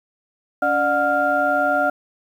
sine tone cluster, 283.1 / 597 / 728 / 1396 Hz, C#4 / D5 / F#5 / F6, +37 / +28 / -28 / -1 cents, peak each -26 / -21 / -20 / -20 dBFS, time 0.62-1.9 s, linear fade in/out 5 ms, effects tanh soft clip ceiling -6 dBFS + 8-bit

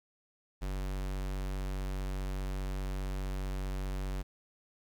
square tone, 47.58 Hz, F#1, 49 cents sharp, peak -34 dBFS, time 0.61-4.23 s, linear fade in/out 20 ms, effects 11-bit

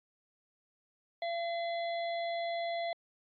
harmonic tone, 680 Hz, F5, 46 cents flat, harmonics 1 / 3 / 5 / 6, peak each -33 / -43 / -47 / -49 dBFS, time 1.22-2.93 s, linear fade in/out 2 ms, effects AAC 48 kbps

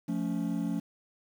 triangle chord, F augmented, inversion none, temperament equal with one note detuned, 174.61 / 220 / 280.1 Hz, F3 / A3 / C#4, 0 / 0 / +18 cents, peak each -31 dBFS, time 0.08-0.8 s, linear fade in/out 10 ms, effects tanh soft clip ceiling -18 dBFS + 9-bit

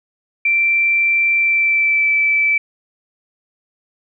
sine tone with pitch glide, 2349 to 2317 Hz, D7 to D7, 0 to -24 cents, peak -12 dBFS, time 0.45-2.58 s, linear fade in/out 5 ms, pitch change -24 cents, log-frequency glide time 1.35-2.1 s, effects none

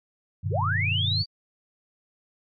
sine chord, G augmented, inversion none, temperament just, 98 / 122.5 / 153.12 Hz, G2 / B2 / D#3, 0 / -14 / -27 cents, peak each -26 / -31 / -32 dBFS, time 0.43-1.24 s, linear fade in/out 20 ms
sine linear sweep, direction up, 293.7 to 4688 Hz, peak -24 dBFS, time 0.5-1.26 s, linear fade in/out 50 ms
effects MP3 32 kbps

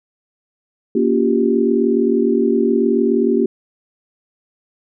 sine chord, G half-diminished seventh, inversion first, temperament just, 235.2 / 282.2 / 352.8 / 392 Hz, Bb3 / Db4 / F4 / G4, +16 / +31 / +18 / 0 cents, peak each -17 / -20 / -19 / -17 dBFS, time 0.95-3.46 s, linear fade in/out 5 ms, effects none

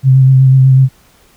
sine tone with vibrato, 132.1 Hz, C3, 17 cents sharp, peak -3 dBFS, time 0.03-0.89 s, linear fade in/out 50 ms, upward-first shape sine, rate 8.1 Hz, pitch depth 22 cents each way, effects pink hiss -48 dBFS RMS until 1.36 s

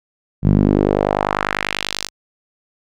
sawtooth tone with band-pass filter sweep, 50.1 Hz, G1, 38 cents sharp, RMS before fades -17 dBFS, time 0.42-2.1 s, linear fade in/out 50 ms, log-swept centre 150 to 5800 Hz, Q 1.7, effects none

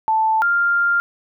sine tone pair in turn, 880 / 1396.9 Hz, A5 / F6, 0 / 0 cents, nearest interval minor sixth, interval 800 cents, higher second, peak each -14 dBFS, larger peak neither, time 0.08-0.42 / 0.42-1 s, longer second, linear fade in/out 0 ms, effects none

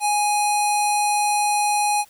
square tone with low-pass filter, 830.6 Hz, G#5, in tune, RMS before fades -20 dBFS, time 0-2.05 s, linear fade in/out 50 ms, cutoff 10000 Hz, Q 3.4, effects white hiss -53 dBFS RMS until 2.09 s

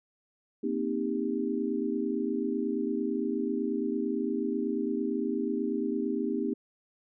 sine chord, C minor seventh, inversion third, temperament equal with one note detuned, 233.1 / 261.6 / 311.1 / 397.7 Hz, Bb3 / C4 / Eb4 / G4, 0 / 0 / 0 / +25 cents, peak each -33 dBFS, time 0.63-6.54 s, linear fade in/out 10 ms, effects none

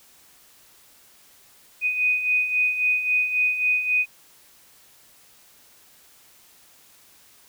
sine beating tone pair, 2489 / 2492.7 Hz, D#7 / D#7, 0 / +3 cents, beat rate 3.7 Hz, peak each -27 / -20 dBFS, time 1.81-4.06 s, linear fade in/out 50 ms, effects white hiss -54 dBFS RMS until 7.48 s

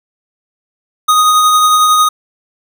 square tone with tremolo, 1244.5 Hz, D#6, in tune, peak -6 dBFS, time 1.08-2.09 s, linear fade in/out 10 ms, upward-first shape triangle, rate 11 Hz, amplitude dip 30%, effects none

